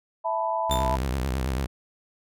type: chord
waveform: sine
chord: E suspended fourth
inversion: none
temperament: just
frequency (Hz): 659.3 / 879 / 988.9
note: E5 / A5 / B5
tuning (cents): 0 / -2 / +2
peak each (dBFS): -28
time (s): 0.24-0.97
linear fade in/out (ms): 20
type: tone with vibrato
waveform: sawtooth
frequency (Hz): 65.41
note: C2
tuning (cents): 0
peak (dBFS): -21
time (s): 0.69-1.67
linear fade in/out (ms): 20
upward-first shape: triangle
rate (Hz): 9.1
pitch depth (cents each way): 170
type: tone with exponential decay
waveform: sawtooth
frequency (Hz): 3578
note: A7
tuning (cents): +28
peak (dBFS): -22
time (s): 0.71-0.93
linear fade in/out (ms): 1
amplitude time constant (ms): 46
effects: none